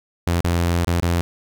sawtooth tone with dropouts, 86 Hz, F2, 26 cents flat, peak -13 dBFS, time 0.27-1.21 s, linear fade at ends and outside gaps 0 ms, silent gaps 0.407-0.445 / 0.846-0.872 / 1.001-1.024 s, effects none

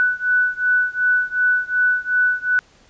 sine beating tone pair, 1487 / 1489.7 Hz, F#6 / F#6, +8 / +11 cents, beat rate 2.7 Hz, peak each -18 / -19 dBFS, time 0-2.59 s, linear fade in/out 0 ms, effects pink hiss -53 dBFS RMS until 2.89 s + resampled to 16000 Hz

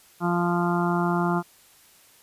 harmonic tone, 174 Hz, F3, 6 cents flat, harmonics 1 / 2 / 4 / 5 / 6 / 7 / 8, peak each -24 / -27 / -30 / -31 / -32 / -32 / -33 dBFS, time 0.2-1.43 s, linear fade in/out 50 ms, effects white hiss -55 dBFS RMS until 2.22 s + resampled to 32000 Hz

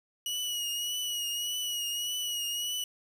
sawtooth tone with vibrato, 2913 Hz, F#7, 28 cents flat, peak -28 dBFS, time 0.26-2.84 s, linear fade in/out 2 ms, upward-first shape triangle, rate 1.7 Hz, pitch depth 45 cents each way, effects 9-bit

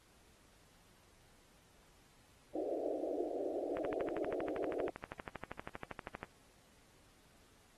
pink band-pass noise, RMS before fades -39 dBFS, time 2.55-4.9 s, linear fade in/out 5 ms, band 290 to 710 Hz, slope 96 dB/octave
click train, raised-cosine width 0.5 ms, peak -27 dBFS, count 32, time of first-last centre 3.77-6.23 s, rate 12.6 Hz
effects pink hiss -67 dBFS RMS until 7.77 s + AAC 32 kbps

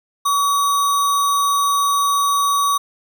sine tone with sample-and-hold, 1137 Hz, C#6, 44 cents sharp, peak -14 dBFS, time 0.25-2.78 s, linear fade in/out 10 ms, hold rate 4900 Hz, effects none

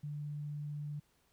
sine tone, 147.4 Hz, D3, 7 cents sharp, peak -38 dBFS, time 0.03-1 s, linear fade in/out 10 ms, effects pink hiss -73 dBFS RMS until 1.32 s

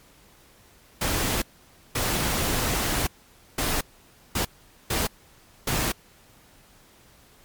pink noise bursts at uneven times, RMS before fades -25 dBFS, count 6, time 1.01-1.42 / 1.95-3.07 / 3.58-3.81 / 4.35-4.45 / 4.9-5.07 / 5.67-5.92 s, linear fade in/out 5 ms, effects pink hiss -55 dBFS RMS until 7.44 s + MP3 96 kbps

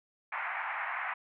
white band-pass noise, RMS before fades -36 dBFS, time 0.32-1.14 s, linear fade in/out 5 ms, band 730 to 2200 Hz, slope 48 dB/octave, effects none

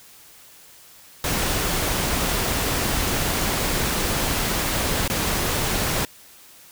pink noise with dropouts, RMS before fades -23 dBFS, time 1.24-6.05 s, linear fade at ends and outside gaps 1 ms, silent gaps 5.078-5.099 s, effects white hiss -48 dBFS RMS until 6.71 s

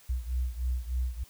sine beating tone pair, 61.2 / 64.5 Hz, B1 / C2, -15 / -24 cents, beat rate 3.3 Hz, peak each -30 / -33 dBFS, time 0.09-1.24 s, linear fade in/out 10 ms, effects white hiss -57 dBFS RMS until 1.29 s

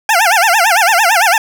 20% pulse tone with vibrato, 784 Hz, G5, in tune, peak -3 dBFS, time 0.09-1.38 s, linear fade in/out 2 ms, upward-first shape sine, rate 8.9 Hz, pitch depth 260 cents each way, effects none

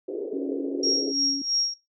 white band-pass noise, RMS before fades -31 dBFS, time 0.08-1.12 s, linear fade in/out 5 ms, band 330 to 470 Hz, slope 48 dB/octave
sine tone with vibrato, 277.2 Hz, C#4, in tune, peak -29 dBFS, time 0.33-1.42 s, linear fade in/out 5 ms, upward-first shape sine, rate 4.9 Hz, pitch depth 9 cents each way
sine tone with tremolo, 5588 Hz, F8, in tune, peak -20 dBFS, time 0.83-1.74 s, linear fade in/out 5 ms, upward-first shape sine, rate 3 Hz, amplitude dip 75%
effects noise-tail reverb RT60 0.2 s tail -18 dB re dry

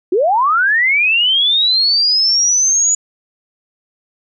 sine linear sweep, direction up, 331.4 to 6900 Hz, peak -10 dBFS, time 0.12-2.95 s, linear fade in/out 5 ms, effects none

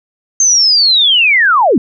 sine linear sweep, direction down, 6380 to 192 Hz, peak -6 dBFS, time 0.4-1.78 s, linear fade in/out 2 ms, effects none

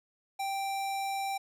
square tone, 784 Hz, G5, in tune, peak -32 dBFS, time 0.39-1.38 s, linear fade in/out 10 ms, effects resampled to 32000 Hz + 11-bit

